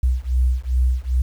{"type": "beating tone pair", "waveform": "sine", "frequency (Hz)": [61.7, 64.2], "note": ["B1", "C2"], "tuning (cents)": [-1, -32], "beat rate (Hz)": 2.5, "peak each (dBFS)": -19, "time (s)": [0.03, 1.22], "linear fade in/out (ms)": 5, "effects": ["8-bit"]}